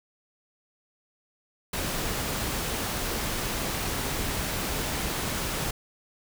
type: noise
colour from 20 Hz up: pink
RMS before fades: -30 dBFS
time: 1.73-5.71 s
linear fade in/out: 5 ms
effects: none